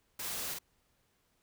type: noise with echo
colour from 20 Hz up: white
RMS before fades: -40 dBFS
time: 0.19-0.54 s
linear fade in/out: 5 ms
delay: 48 ms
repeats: 1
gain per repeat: -2 dB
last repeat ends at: 0.588 s
effects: pink hiss -74 dBFS RMS until 1.42 s